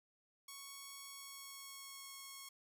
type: tone with pitch glide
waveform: 5% pulse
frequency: 1108.7 to 1094.1 Hz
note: C#6 to C#6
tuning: 0 to -23 cents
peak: -38 dBFS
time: 0.48-2.49 s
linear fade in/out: 5 ms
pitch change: -23 cents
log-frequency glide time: 1.07-2.17 s
effects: none